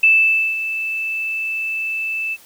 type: tone with ADSR envelope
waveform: sine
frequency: 2637 Hz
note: E7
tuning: in tune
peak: -8 dBFS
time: 0.03-2.37 s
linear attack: 6 ms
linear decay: 520 ms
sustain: -12 dB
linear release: 41 ms
effects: white hiss -47 dBFS RMS until 2.45 s